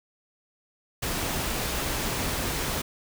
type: noise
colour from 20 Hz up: pink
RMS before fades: -29 dBFS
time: 1.02-2.82 s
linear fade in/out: 10 ms
effects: none